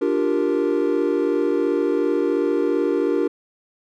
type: chord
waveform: triangle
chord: G minor seventh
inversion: second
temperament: equal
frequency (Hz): 293.7 / 349.2 / 392 / 466.2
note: D4 / F4 / G4 / Bb4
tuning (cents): 0 / 0 / 0 / 0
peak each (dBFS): -21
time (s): 0.01-3.28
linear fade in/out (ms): 10
effects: tanh soft clip ceiling -6 dBFS

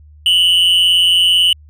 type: tone with amplitude modulation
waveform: triangle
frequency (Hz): 2960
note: F#7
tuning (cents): 0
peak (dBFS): -4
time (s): 0.26-1.53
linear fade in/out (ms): 2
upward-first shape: sine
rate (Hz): 178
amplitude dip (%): 70
effects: added 75 Hz sine -39 dBFS peak until 1.69 s

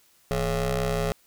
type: ring-modulated tone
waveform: 20% pulse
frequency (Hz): 130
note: C3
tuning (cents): -11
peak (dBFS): -16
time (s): 0.31-1.12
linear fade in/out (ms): 0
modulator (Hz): 292
effects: white hiss -61 dBFS RMS until 1.26 s

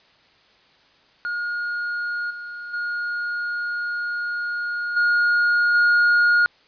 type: tone with level steps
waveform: triangle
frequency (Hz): 1431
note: F6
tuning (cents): +42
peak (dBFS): -22 / -30 / -22 / -14 / -12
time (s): 1.25-6.46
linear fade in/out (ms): 0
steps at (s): 2.3 / 2.73 / 4.96 / 5.74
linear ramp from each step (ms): 10
effects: white hiss -56 dBFS RMS until 6.67 s + resampled to 11025 Hz

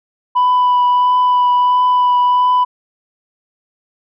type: tone with vibrato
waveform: sine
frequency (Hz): 991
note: B5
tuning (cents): +6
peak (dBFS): -7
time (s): 0.35-2.65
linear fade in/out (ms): 20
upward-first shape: triangle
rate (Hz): 1.5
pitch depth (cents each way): 13
effects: tanh soft clip ceiling -8 dBFS

